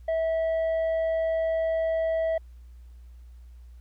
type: tone with tanh clipping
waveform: sine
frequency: 650 Hz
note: E5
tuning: 24 cents flat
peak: -24 dBFS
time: 0.08-2.38 s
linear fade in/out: 5 ms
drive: 4 dB
effects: added 60 Hz sine -44 dBFS peak until 3.8 s + pink hiss -69 dBFS RMS until 3.8 s